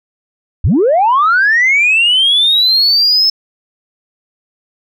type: linear sweep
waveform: sine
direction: up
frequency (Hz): 52.5 to 5274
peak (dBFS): -6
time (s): 0.64-3.3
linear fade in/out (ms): 5
effects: tanh soft clip ceiling -4 dBFS